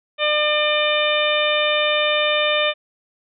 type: harmonic tone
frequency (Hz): 600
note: D5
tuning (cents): +37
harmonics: 1 / 2 / 3 / 4 / 5 / 6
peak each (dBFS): -20 / -25 / -26 / -23 / -25 / -24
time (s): 0.18-2.74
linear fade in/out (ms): 50
effects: none